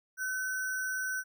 sine tone with sample-and-hold, 1518 Hz, F#6, 44 cents sharp, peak -31 dBFS, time 0.17-1.24 s, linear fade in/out 50 ms, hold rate 7350 Hz, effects none

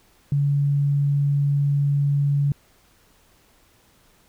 sine tone, 142.3 Hz, C#3, 46 cents sharp, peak -17 dBFS, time 0.32-2.52 s, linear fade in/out 2 ms, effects pink hiss -58 dBFS RMS until 4.28 s

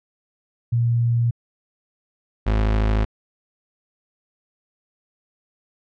sine / 35% pulse tone pair in turn, 118 / 53.24 Hz, A#2 / G#1, +22 / +44 cents, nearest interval octave + major second, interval 1378 cents, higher first, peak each -16 / -15 dBFS, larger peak second, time 0.72-1.31 / 2.46-3.05 s, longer neither, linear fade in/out 10 ms, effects low-pass 3000 Hz 12 dB/octave

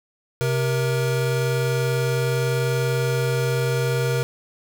square tone pair together, 130.81 / 472.7 Hz, C3 / A#4, 0 / +24 cents, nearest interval octave + minor seventh, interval 2224 cents, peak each -22 / -25 dBFS, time 0.41-4.23 s, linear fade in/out 0 ms, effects none

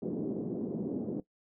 pink band-pass noise, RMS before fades -35 dBFS, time 0.02-1.2 s, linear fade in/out 2 ms, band 180 to 410 Hz, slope 24 dB/octave, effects noise-tail reverb RT60 0.1 s tail -17 dB re dry

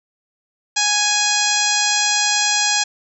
harmonic tone, 830.6 Hz, G#5, in tune, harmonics 1 / 2 / 3 / 4 / 5 / 6 / 7 / 8 / 9, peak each -24 / -24 / -24 / -24 / -24 / -24 / -24 / -24 / -24 dBFS, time 0.76-2.84 s, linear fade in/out 10 ms, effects none

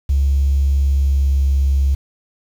triangle tone with pitch glide, 69 to 68.29 Hz, C#2 to C#2, -7 to -25 cents, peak -8 dBFS, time 0.09-1.95 s, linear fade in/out 10 ms, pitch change -18 cents, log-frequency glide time 0.82-1.46 s, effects tanh soft clip ceiling -10 dBFS + 7-bit

